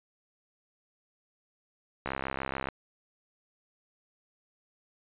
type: click train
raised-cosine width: 0.5 ms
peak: -17 dBFS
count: 43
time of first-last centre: 2.06-2.687 s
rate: 67 Hz
effects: resampled to 8000 Hz